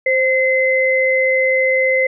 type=tone pair together; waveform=sine; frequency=523.3 / 2054 Hz; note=C5 / C7; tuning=0 / -33 cents; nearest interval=2 octaves; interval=2367 cents; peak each=-15 dBFS; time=0.06-2.07 s; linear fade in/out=5 ms; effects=none